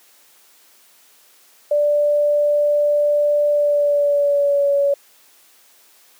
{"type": "tone with pitch glide", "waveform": "sine", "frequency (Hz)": [587.3, 564.7], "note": ["D5", "C#5"], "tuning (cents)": [0, 32], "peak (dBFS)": -13, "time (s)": [1.71, 4.94], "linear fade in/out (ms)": 5, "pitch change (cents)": -68, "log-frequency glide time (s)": [3.5, 4.72], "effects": ["white hiss -52 dBFS RMS until 6.19 s", "high-pass 300 Hz 12 dB/octave"]}